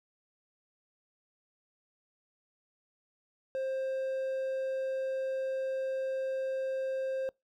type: tone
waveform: triangle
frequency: 529 Hz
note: C5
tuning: 19 cents sharp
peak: -29 dBFS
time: 3.55-7.29 s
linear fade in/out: 0 ms
effects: noise-tail reverb RT60 0.2 s tail -26 dB re dry